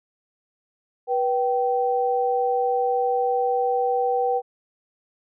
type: tone pair together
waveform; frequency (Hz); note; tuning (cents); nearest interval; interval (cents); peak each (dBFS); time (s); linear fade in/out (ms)
sine; 487.4 / 774.6; B4 / G5; -23 / -21; minor sixth; 802; -22; 1.07-4.42; 50
effects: none